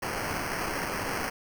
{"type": "noise with sample-and-hold", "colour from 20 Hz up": "violet", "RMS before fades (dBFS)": -32, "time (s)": [0.02, 1.3], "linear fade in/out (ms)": 10, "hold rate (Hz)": 3675, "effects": []}